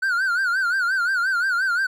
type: tone with vibrato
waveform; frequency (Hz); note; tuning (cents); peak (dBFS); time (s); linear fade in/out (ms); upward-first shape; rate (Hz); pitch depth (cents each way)
triangle; 1480; F#6; 0; -17; 0.02-1.87; 10; sine; 5.7; 120
effects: none